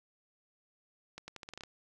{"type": "accelerating click train", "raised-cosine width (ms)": 0.2, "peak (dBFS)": -27, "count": 9, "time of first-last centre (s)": [1.18, 1.636], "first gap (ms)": 100, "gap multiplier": 0.83, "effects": []}